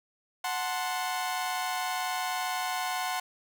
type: chord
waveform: sawtooth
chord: F# diminished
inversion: none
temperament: equal with one note detuned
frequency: 737 / 880 / 1046.5 Hz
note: F#5 / A5 / C6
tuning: -7 / 0 / 0 cents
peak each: -28 / -34 / -31 dBFS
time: 0.44-3.2 s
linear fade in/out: 5 ms
effects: none

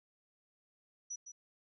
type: tone with echo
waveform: sine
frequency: 5890 Hz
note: F#8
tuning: 9 cents flat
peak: -39 dBFS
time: 1.1-1.16 s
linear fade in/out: 10 ms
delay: 160 ms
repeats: 1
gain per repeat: -8 dB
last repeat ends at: 1.32 s
effects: none

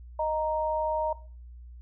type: tone pair together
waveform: sine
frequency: 621.9 / 932.3 Hz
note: D#5 / A#5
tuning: -1 / 0 cents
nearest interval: perfect fifth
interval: 701 cents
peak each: -28 dBFS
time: 0.19-1.13 s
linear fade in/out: 5 ms
effects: noise-tail reverb RT60 0.4 s tail -18 dB re dry + added 60 Hz sine -43 dBFS peak until 1.81 s

